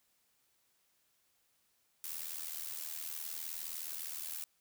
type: noise with amplitude modulation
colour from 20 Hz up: blue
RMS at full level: -39 dBFS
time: 2.04-4.44 s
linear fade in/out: 0 ms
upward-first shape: sine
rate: 79.4 Hz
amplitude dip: 75%
effects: white hiss -75 dBFS RMS until 4.6 s